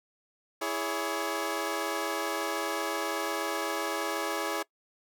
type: chord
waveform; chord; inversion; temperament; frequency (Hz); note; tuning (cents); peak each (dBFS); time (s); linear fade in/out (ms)
15% pulse; C# minor; first; equal with one note detuned; 329.6 / 415.3 / 563.1; E4 / G#4 / C#5; 0 / 0 / +27; -28; 0.61-4.63; 10
effects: noise-tail reverb RT60 0.1 s tail -22 dB re dry